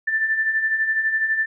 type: beating tone pair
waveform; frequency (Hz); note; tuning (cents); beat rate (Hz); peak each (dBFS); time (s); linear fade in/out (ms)
sine; 1760 / 1772; A6 / A6; 0 / +12; 12; -27 / -19; 0.07-1.46; 10
effects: none